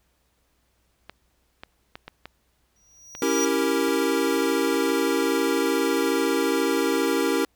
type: clicks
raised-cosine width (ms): 0.3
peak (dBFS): -21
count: 9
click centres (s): 1.096 / 1.635 / 1.955 / 2.08 / 2.256 / 3.151 / 3.884 / 4.745 / 4.895
type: tone with exponential growth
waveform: square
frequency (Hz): 5780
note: F#8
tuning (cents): -41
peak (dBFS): -24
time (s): 2.76-3.45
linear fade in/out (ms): 2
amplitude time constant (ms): 150
type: chord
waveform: square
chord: C# diminished seventh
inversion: none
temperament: equal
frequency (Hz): 277.2 / 329.6 / 392 / 466.2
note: C#4 / E4 / G4 / Bb4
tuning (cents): 0 / 0 / 0 / 0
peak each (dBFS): -27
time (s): 3.22-7.45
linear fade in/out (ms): 2
effects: added 60 Hz sine -69 dBFS peak until 7.55 s + pink hiss -69 dBFS RMS until 7.55 s